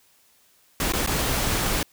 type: noise with dropouts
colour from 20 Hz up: pink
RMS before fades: -24 dBFS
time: 0.8-1.83 s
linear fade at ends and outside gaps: 2 ms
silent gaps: 0.923-0.935 / 1.063-1.073 s
effects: white hiss -60 dBFS RMS until 1.92 s